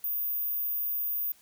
sine tone, 14917 Hz, A#9, in tune, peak -26 dBFS, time 0.04-1.32 s, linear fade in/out 2 ms, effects tanh soft clip ceiling -26 dBFS + white hiss -60 dBFS RMS until 1.41 s

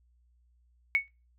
sine tone with exponential decay, 2216 Hz, C#7, 1 cent flat, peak -18 dBFS, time 0.95-1.08 s, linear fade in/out 0 ms, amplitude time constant 27 ms, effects noise-tail reverb RT60 0.3 s tail -24 dB re dry + added 60 Hz sine -63 dBFS peak until 1.38 s

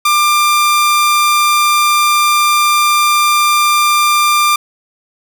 sawtooth tone, 1192 Hz, D6, 25 cents sharp, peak -5 dBFS, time 0.05-4.56 s, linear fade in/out 5 ms, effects none

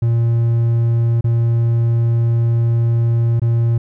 triangle tone with dropouts, 116.54 Hz, A#2, in tune, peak -10 dBFS, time 0.02-3.78 s, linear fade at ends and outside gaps 5 ms, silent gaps 1.21-1.242 / 3.397-3.417 s, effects none

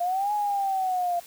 sine linear two-way sweep, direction up then down, 690 to 840 to 690 Hz, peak -23 dBFS, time 0-1.2 s, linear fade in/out 10 ms, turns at 0.33 s, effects white hiss -48 dBFS RMS until 1.26 s

